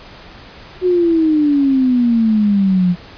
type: exponential sweep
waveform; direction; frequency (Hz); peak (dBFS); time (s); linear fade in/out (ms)
sine; down; 370 to 174.1; -10; 0.81-2.96; 50
effects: pink hiss -38 dBFS RMS until 3.17 s + resampled to 11025 Hz